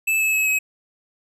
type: tone with pitch steps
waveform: square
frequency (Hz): 2624 / 2600 / 2576 / 2552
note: E7 / E7 / E7 / D#7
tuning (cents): -9 / -24 / -41 / +43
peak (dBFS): -18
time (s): 0.07-0.59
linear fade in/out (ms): 10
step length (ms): 130
effects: none